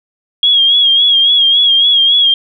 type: tone with vibrato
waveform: sine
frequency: 3285 Hz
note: G#7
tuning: 20 cents flat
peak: -6 dBFS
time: 0.43-2.34 s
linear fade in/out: 2 ms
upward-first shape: sine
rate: 3.6 Hz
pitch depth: 54 cents each way
effects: none